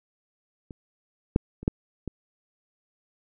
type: clicks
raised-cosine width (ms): 3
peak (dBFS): -27 / -6 / -26 / -8 / -19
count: 5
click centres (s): 0.708 / 1.361 / 1.63 / 1.679 / 2.077
effects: none